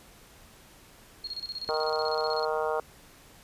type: tone with tremolo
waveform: sine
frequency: 4283 Hz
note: C8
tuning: 40 cents sharp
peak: -32 dBFS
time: 1.24-2.45 s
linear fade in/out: 5 ms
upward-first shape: square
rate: 16 Hz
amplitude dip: 80%
type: harmonic tone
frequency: 155.56 Hz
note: D#3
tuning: in tune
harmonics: 3 / 4 / 5 / 6 / 7 / 8 / 9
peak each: -30 / -32 / -34 / -36 / -37 / -38 / -39 dBFS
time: 1.69-2.8 s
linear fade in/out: 0 ms
effects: pink hiss -54 dBFS RMS until 3.43 s + resampled to 32000 Hz